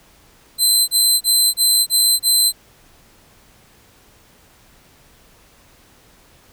20% pulse tone bursts, 4076 Hz, C8, 46 cents flat, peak -6 dBFS, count 6, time 0.58-2.525 s, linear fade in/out 50 ms, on 300 ms, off 29 ms, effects pink hiss -51 dBFS RMS until 6.52 s

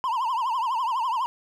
triangle tone with vibrato, 973 Hz, B5, 26 cents flat, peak -21 dBFS, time 0.04-1.26 s, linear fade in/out 0 ms, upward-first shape triangle, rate 12 Hz, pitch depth 200 cents each way, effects none

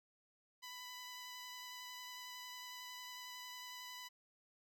10% pulse tone with vibrato, 995 Hz, B5, 13 cents sharp, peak -40 dBFS, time 0.62-4.09 s, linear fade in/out 20 ms, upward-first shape sine, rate 11 Hz, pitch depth 11 cents each way, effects none

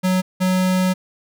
square tone pair in turn, 185 / 185 Hz, F#3 / F#3, 0 / 0 cents, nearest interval unison, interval 0 cents, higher neither, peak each -16 dBFS, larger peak neither, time 0.03-0.22 / 0.4-0.94 s, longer second, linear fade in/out 20 ms, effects none

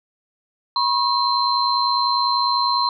sine tone cluster, 974 / 1084 / 4117 Hz, B5 / C#6 / C8, -24 / -39 / -29 cents, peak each -21 dBFS, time 0.76-2.89 s, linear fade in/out 2 ms, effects none

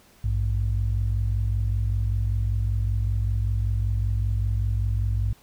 sine tone pair together, 57.31 / 102.5 Hz, A#1 / G#2, -29 / -22 cents, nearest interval minor seventh, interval 1007 cents, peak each -23 dBFS, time 0.24-5.33 s, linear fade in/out 5 ms, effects tanh soft clip ceiling -15 dBFS + pink hiss -56 dBFS RMS until 5.42 s

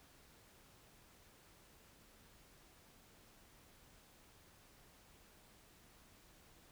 silence, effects pink hiss -65 dBFS RMS until 6.71 s

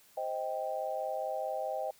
sine chord, C minor, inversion none, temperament just, 523.3 / 627.9 / 784.9 Hz, C5 / Eb5 / G5, 0 / +16 / +2 cents, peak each -38 / -36 / -37 dBFS, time 0.17-1.91 s, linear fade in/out 5 ms, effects white hiss -62 dBFS RMS until 1.99 s

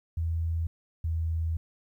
sine tone pair in turn, 82.41 / 81.51 Hz, E2 / E2, 0 / -19 cents, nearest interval unison, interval 19 cents, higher first, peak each -26 dBFS, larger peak neither, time 0.17-0.67 / 1.04-1.57 s, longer second, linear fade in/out 5 ms, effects 11-bit

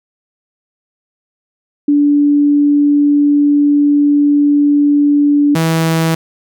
sine / sawtooth tone pair in turn, 290 / 162.76 Hz, D4 / E3, -22 / -22 cents, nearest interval minor seventh, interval 1000 cents, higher first, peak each -7 dBFS, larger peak neither, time 1.88-5.55 / 5.55-6.15 s, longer first, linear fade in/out 5 ms, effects none

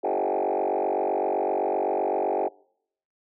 sine tone with frequency modulation, 587.3 Hz, D5, in tune, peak -21 dBFS, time 0.03-2.49 s, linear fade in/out 20 ms, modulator 47.8 Hz, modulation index 5.1, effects noise-tail reverb RT60 0.7 s tail -26 dB re dry + tanh soft clip ceiling -19 dBFS

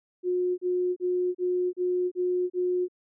sine tone bursts, 360.8 Hz, F#4, 44 cents flat, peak -23 dBFS, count 7, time 0.23-2.884 s, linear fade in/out 50 ms, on 350 ms, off 34 ms, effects none

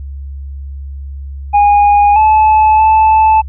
triangle tone with pitch steps, 821 / 864 / 874 Hz, G#5 / A5 / A5, -20 / -32 / -12 cents, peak -3 dBFS, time 1.53-3.42 s, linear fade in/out 20 ms, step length 630 ms, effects added 69 Hz sine -22 dBFS peak until 3.48 s + resampled to 8000 Hz

